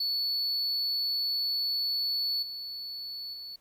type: tone with level steps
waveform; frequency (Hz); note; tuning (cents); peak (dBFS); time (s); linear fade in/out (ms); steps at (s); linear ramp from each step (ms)
triangle; 4435; C#8; 0; -26 / -35 / -38; 0-3.56; 5; 2.42 / 3.33; 10
effects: pink hiss -68 dBFS RMS until 3.6 s